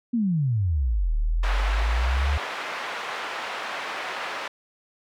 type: exponential two-way sweep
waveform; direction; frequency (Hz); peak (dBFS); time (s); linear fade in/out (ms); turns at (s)
sine; down then up; 248.1 to 36.81 to 74.1; -20; 0.13-2.38; 10; 1.15
type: band-pass noise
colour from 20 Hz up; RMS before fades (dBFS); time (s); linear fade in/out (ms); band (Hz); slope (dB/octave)
pink; -32; 1.43-4.48; 5; 780 to 2500; 12
effects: none